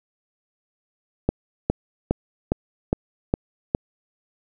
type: click train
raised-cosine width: 2 ms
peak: -5 dBFS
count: 7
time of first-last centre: 1.29-3.749 s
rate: 2.44 Hz
effects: none